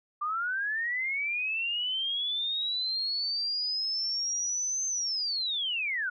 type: linear two-way sweep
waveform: sine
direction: up then down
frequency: 1173 to 6280 to 1406 Hz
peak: -28 dBFS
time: 0.21-6.1 s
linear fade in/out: 10 ms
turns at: 4.87 s
effects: none